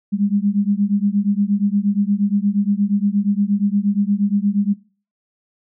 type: beating tone pair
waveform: sine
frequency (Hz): 198.8 / 207.3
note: G3 / G#3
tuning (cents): +25 / -3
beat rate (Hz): 8.5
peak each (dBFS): -18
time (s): 0.12-4.74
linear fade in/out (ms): 20
effects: noise-tail reverb RT60 0.4 s tail -21 dB re dry